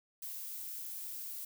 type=noise; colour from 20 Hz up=violet; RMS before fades=-43 dBFS; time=0.22-1.45 s; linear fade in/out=5 ms; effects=none